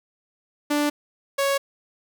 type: tone pair in turn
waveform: sawtooth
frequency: 293.7 / 554.4 Hz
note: D4 / C#5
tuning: 0 / 0 cents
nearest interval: major seventh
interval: 1100 cents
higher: second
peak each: -16 dBFS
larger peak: neither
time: 0.7-0.9 / 1.38-1.58 s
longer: neither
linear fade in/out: 10 ms
effects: none

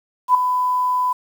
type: tone with ADSR envelope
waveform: sine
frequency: 1000 Hz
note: B5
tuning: 21 cents sharp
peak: -7 dBFS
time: 0.28-1.13 s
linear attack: 67 ms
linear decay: 4 ms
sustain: -9 dB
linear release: 7 ms
effects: 7-bit

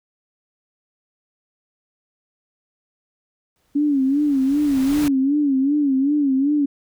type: noise with exponential growth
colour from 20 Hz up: pink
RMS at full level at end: -28 dBFS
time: 3.56-5.08 s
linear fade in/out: 0 ms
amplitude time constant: 330 ms
type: tone with vibrato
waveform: sine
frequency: 280 Hz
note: C#4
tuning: 18 cents sharp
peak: -15 dBFS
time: 3.75-6.66 s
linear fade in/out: 10 ms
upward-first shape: sine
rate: 2.6 Hz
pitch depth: 110 cents each way
effects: none

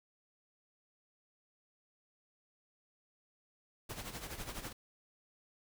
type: noise with tremolo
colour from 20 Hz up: pink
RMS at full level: -42 dBFS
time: 3.89-4.73 s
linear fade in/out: 10 ms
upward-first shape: sine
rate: 12 Hz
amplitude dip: 65%
effects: none

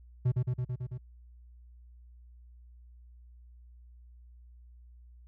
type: tone with echo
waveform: triangle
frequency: 124.7 Hz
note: B2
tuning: 17 cents sharp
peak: -21 dBFS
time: 0.25-0.32 s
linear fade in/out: 10 ms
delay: 110 ms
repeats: 6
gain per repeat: -2 dB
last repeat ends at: 0.98 s
effects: added 60 Hz sine -51 dBFS peak until 5.27 s

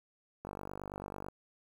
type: click train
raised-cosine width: 1 ms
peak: -27 dBFS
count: 42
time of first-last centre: 0.45-1.285 s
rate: 49.1 Hz
effects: 9-bit

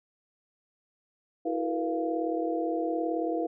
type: tone cluster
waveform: sine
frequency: 326 / 365 / 449.6 / 487.4 / 692 Hz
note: E4 / F#4 / A4 / B4 / F5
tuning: -19 / -24 / +37 / -23 / -16 cents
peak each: -30 / -38 / -38 / -33 / -33 dBFS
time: 1.45-3.47 s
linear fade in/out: 10 ms
effects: none

